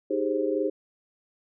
sine chord, Ab major seventh, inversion second, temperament equal with one note detuned, 311.1 / 392 / 415.3 / 528.1 Hz, Eb4 / G4 / Ab4 / C5, 0 / 0 / 0 / +16 cents, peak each -29 dBFS, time 0.1-0.7 s, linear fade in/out 10 ms, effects none

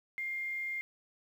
sine tone with quantisation, 2114 Hz, C7, 17 cents sharp, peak -34 dBFS, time 0.18-0.81 s, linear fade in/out 0 ms, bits 10, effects none

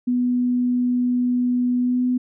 sine tone with pitch glide, 246.9 to 249.9 Hz, B3 to B3, 0 to +21 cents, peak -17 dBFS, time 0.07-2.18 s, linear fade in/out 10 ms, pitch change +21 cents, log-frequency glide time 1.78-2.03 s, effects none

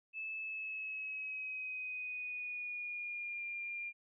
sine tone with pitch glide, 2615 to 2398 Hz, E7 to D7, -15 to +36 cents, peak -39 dBFS, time 0.13-3.93 s, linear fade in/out 50 ms, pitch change -149 cents, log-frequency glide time 0.36-3.47 s, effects none

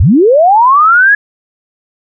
sine linear sweep, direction up, 58.1 to 1700 Hz, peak -3 dBFS, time 0-1.15 s, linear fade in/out 5 ms, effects none

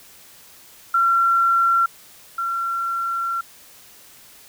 sine tone pair in turn, 1364 / 1364 Hz, F6 / F6, -41 / -41 cents, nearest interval unison, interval 0 cents, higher neither, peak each -14 / -21 dBFS, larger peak first, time 0.94-1.86 / 2.38-3.41 s, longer second, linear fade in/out 5 ms, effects white hiss -47 dBFS RMS until 4.48 s

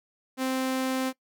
sawtooth tone, 261 Hz, C4, 4 cents flat, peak -22 dBFS, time 0.37-1.13 s, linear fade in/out 50 ms, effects noise-tail reverb RT60 0.1 s tail -19 dB re dry

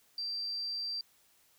sine tone, 4699 Hz, D8, in tune, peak -34 dBFS, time 0.18-1.01 s, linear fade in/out 2 ms, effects white hiss -67 dBFS RMS until 1.58 s

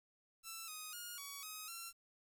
5% pulse tone with pitch steps, 1333 / 1250 / 1429 / 1128 / 1263 / 1359 Hz, E6 / D#6 / F6 / C#6 / D#6 / F6, +19 / +8 / +39 / +30 / +26 / -48 cents, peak -35 dBFS, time 0.43-1.93 s, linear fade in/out 50 ms, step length 250 ms, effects 11-bit

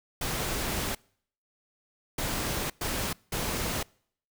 pink noise bursts at uneven times, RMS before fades -31 dBFS, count 4, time 0.21-0.95 / 2.18-2.7 / 2.81-3.13 / 3.32-3.83 s, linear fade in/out 5 ms, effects noise-tail reverb RT60 0.6 s tail -26 dB re dry

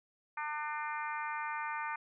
harmonic tone, 300 Hz, D4, 37 cents sharp, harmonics 3 / 4 / 5 / 6 / 7 / 8, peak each -39 / -41 / -43 / -45 / -46 / -47 dBFS, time 0.37-1.96 s, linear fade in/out 5 ms, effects none

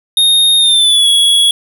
square tone with pitch glide, 3700 to 3354 Hz, A#7 to G#7, -14 to +16 cents, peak -7 dBFS, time 0.17-1.51 s, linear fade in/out 2 ms, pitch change -170 cents, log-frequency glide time 0.58-1.08 s, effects none

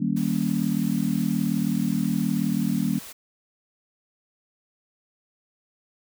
sine chord, Eb dominant seventh, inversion none, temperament just, 155.56 / 194.45 / 233.3 / 280 Hz, Eb3 / G3 / Bb3 / Db4, 0 / -14 / +2 / +18 cents, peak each -29 / -25 / -26 / -29 dBFS, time 0-2.99 s, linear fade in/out 10 ms
white noise, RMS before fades -41 dBFS, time 0.16-3.13 s, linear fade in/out 10 ms
effects none

